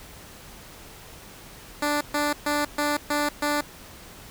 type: tone bursts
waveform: 10% pulse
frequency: 293.7 Hz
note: D4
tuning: in tune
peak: -14 dBFS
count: 6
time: 1.82-3.61 s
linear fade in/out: 5 ms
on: 190 ms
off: 130 ms
effects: pink hiss -45 dBFS RMS until 4.3 s